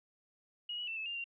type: tone with pitch steps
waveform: sine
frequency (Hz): 2892 / 2929 / 2673 / 2608 / 2799 / 2766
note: F#7 / F#7 / E7 / E7 / F7 / F7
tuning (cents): -40 / -18 / +23 / -19 / +3 / -17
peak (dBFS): -37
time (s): 0.69-1.242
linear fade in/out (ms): 5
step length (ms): 92
effects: none